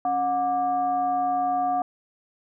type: tone with frequency modulation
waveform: sine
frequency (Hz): 726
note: F#5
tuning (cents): -33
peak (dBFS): -21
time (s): 0.05-1.82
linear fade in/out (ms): 2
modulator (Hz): 450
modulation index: 0.5
effects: none